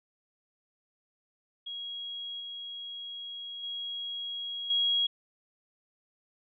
sine tone with level steps, 3300 Hz, G#7, 12 cents flat, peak -36 / -38 / -34 / -24 dBFS, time 1.66-5.07 s, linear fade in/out 10 ms, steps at 2.4 / 3.63 / 4.7 s, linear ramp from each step 5 ms, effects none

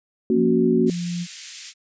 sine chord, F# major, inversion first, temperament equal, 233.1 / 277.2 / 370 Hz, A#3 / C#4 / F#4, 0 / 0 / 0 cents, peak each -19 / -23 / -19 dBFS, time 0.3-0.9 s, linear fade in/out 2 ms
sine tone, 174.61 Hz, F3, in tune, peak -24 dBFS, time 0.34-1.27 s, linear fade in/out 50 ms
white high-pass noise, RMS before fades -34 dBFS, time 0.86-1.74 s, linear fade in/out 50 ms, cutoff 2000 Hz, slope 24 dB/octave
effects resampled to 16000 Hz

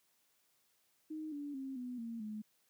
sine tone with pitch steps, 311.1 / 288.6 / 267.7 / 248.4 / 230.4 / 213.7 Hz, D#4 / D4 / C4 / B3 / A#3 / G#3, 0 / -30 / +40 / +10 / -20 / +50 cents, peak -40 dBFS, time 1.1-2.42 s, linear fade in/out 10 ms, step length 220 ms, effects white hiss -75 dBFS RMS until 2.69 s + high-pass 100 Hz 12 dB/octave

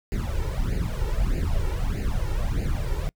brown noise with flanger, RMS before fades -25 dBFS, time 0.12-3.09 s, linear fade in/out 0 ms, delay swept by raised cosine 0.43 to 2.23 ms, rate 1.6 Hz, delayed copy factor +0.85, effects noise-tail reverb RT60 0.1 s tail -26 dB re dry

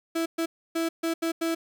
35% pulse tone bursts at uneven times, 329.6 Hz, E4, in tune, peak -23 dBFS, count 6, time 0.15-0.26 / 0.38-0.46 / 0.75-0.89 / 1.03-1.14 / 1.22-1.32 / 1.41-1.55 s, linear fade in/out 10 ms, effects none

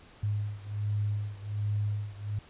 sine beating tone pair, 103.4 / 104.7 Hz, G#2 / G#2, -7 / +15 cents, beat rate 1.3 Hz, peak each -31 / -33 dBFS, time 0.23-2.39 s, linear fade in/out 5 ms, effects pink hiss -55 dBFS RMS until 2.49 s + resampled to 8000 Hz

